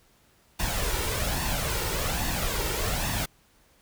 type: noise with flanger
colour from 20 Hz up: pink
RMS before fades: -28 dBFS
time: 0.59-3.26 s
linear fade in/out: 10 ms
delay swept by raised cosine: 1.1 to 2.2 ms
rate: 1.2 Hz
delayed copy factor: +0.55
effects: pink hiss -62 dBFS RMS until 3.81 s